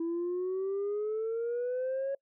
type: exponential sweep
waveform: sine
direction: up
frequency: 329.6 to 554.4 Hz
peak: -28 dBFS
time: 0-2.15 s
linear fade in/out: 5 ms
effects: noise-tail reverb RT60 0.1 s tail -26 dB re dry + tanh soft clip ceiling -28 dBFS